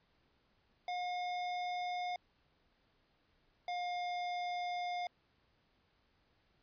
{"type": "tone pair in turn", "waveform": "square", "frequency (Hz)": [717, 711.2], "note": ["F5", "F5"], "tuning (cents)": [45, 31], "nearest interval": "unison", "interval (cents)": 14, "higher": "first", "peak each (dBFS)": [-37, -37], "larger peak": "neither", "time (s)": [[0.88, 2.16], [3.68, 5.07]], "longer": "second", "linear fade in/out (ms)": 2, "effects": ["pink hiss -74 dBFS RMS until 6.62 s", "resampled to 11025 Hz"]}